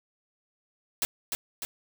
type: noise with echo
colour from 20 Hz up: white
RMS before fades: -27 dBFS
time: 1.02-1.05 s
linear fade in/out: 0 ms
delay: 300 ms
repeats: 2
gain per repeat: -4 dB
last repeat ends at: 1.65 s
effects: none